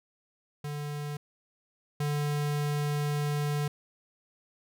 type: tone pair in turn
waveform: square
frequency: 146.83 / 146.83 Hz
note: D3 / D3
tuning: 0 / 0 cents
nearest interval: unison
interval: 0 cents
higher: neither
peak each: -34 / -28 dBFS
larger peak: second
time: 0.64-1.17 / 2-3.68 s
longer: second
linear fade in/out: 5 ms
effects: none